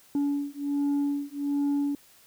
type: beating tone pair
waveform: sine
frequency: 284.4 / 285.7 Hz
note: C#4 / D4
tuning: +45 / -48 cents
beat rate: 1.3 Hz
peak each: -26 dBFS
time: 0.15-1.95 s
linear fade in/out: 2 ms
effects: tanh soft clip ceiling -22 dBFS + white hiss -57 dBFS RMS until 2.26 s